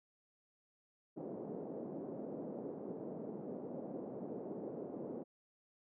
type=band-pass noise; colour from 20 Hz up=white; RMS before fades=-45 dBFS; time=1.16-5.24 s; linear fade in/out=20 ms; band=170 to 520 Hz; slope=24 dB/octave; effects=none